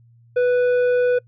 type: tone with tanh clipping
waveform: sine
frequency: 493.9 Hz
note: B4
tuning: in tune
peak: -16 dBFS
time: 0.36-1.19 s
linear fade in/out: 10 ms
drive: 8 dB
effects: noise-tail reverb RT60 0.1 s tail -25 dB re dry + added 117 Hz sine -49 dBFS peak until 1.27 s